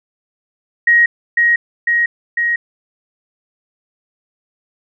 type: tone with echo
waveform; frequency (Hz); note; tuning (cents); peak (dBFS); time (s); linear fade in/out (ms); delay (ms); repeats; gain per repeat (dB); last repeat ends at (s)
sine; 1886; A#6; +20; -7; 0.87-1.06; 5; 500; 3; -2; 2.56
effects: none